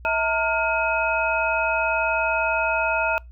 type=tone cluster; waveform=sine; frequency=648 / 909 / 1412 / 2542 Hz; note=E5 / A#5 / F6 / D#7; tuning=-30 / -44 / +19 / +36 cents; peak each=-25 dBFS; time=0.05-3.18 s; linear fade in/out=0 ms; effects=noise-tail reverb RT60 0.2 s tail -26 dB re dry + added 60 Hz sine -40 dBFS peak until 3.31 s